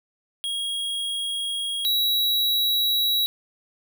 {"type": "tone pair in turn", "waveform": "square", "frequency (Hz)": [3286, 3882], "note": ["G#7", "B7"], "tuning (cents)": [-19, -31], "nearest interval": "minor third", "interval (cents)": 288, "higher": "second", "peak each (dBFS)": [-26, -20], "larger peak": "second", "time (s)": [[0.44, 1.85], [1.85, 3.26]], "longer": "neither", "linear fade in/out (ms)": 0, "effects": []}